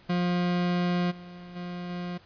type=tone with level steps; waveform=40% pulse; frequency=177 Hz; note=F3; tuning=23 cents sharp; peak=-23 / -41 / -33 / -31 dBFS; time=0.09-2.18 s; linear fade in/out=10 ms; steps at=1.1 / 1.55 / 1.89 s; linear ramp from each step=20 ms; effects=pink hiss -56 dBFS RMS until 2.25 s + resampled to 11025 Hz